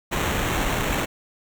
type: noise with sample-and-hold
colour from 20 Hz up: pink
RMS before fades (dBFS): -24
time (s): 0.11-1.06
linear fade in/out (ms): 20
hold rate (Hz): 4900
effects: none